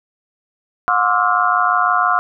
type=tone cluster; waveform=sine; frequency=721 / 1050 / 1156 / 1309 / 1415 Hz; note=F#5 / C6 / D6 / E6 / F6; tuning=-45 / +6 / -28 / -13 / +22 cents; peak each=-19 dBFS; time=0.88-2.19 s; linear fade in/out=0 ms; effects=none